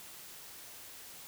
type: silence
effects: white hiss -50 dBFS RMS until 1.27 s